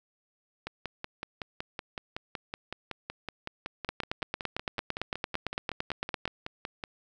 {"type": "two click trains", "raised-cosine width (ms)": 0.3, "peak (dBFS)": [-19, -14], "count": [34, 22], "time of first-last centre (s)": [[0.67, 6.838], [3.89, 6.255]], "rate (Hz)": [5.35, 8.88], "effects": []}